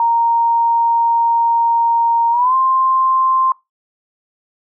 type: tone with pitch glide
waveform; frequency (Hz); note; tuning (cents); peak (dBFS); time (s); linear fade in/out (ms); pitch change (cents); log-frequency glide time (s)
sine; 930 to 1049.9; A#5 to C6; -4 to +6; -11; 0-3.52; 2; +210; 2.31-2.55
effects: noise-tail reverb RT60 0.2 s tail -22 dB re dry